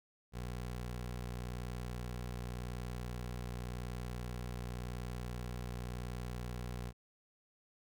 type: tone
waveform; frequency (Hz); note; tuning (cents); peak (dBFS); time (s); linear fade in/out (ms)
20% pulse; 60.9; B1; -24; -35; 0.32-6.93; 50
effects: none